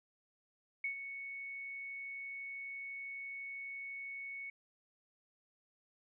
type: tone with ADSR envelope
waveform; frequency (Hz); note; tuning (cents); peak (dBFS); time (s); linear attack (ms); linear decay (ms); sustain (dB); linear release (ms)
sine; 2217; C#7; 0; -33; 0.84-4.5; 4; 100; -9; 4
effects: none